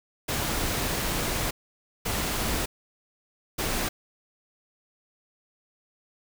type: noise bursts at uneven times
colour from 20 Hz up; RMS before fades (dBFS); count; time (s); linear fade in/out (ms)
pink; -28; 3; 0.28-1.51 / 2.05-2.66 / 3.58-3.89; 10
effects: none